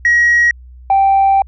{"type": "tone pair in turn", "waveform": "sine", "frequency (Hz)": [1900, 782], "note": ["A#6", "G5"], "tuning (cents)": [33, -4], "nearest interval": "octave + minor third", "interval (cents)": 1537, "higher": "first", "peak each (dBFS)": -6, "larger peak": "neither", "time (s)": [[0.05, 0.51], [0.9, 1.42]], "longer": "second", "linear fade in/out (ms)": 2, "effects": ["tanh soft clip ceiling -5 dBFS", "added 62 Hz sine -34 dBFS peak until 1.47 s"]}